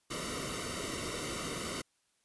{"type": "noise with comb filter", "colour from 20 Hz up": "pink", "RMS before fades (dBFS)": -38, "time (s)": [0.1, 1.82], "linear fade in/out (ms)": 10, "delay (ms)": 1.2, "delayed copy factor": -0.8, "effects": ["white hiss -75 dBFS RMS until 2.24 s", "resampled to 24000 Hz"]}